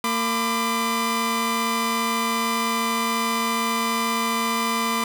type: tone cluster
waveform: sawtooth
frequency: 228.7 / 1006 / 1186 Hz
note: A#3 / B5 / D6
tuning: -33 / +32 / +17 cents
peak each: -22 dBFS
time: 0.04-5.04 s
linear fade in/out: 2 ms
effects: none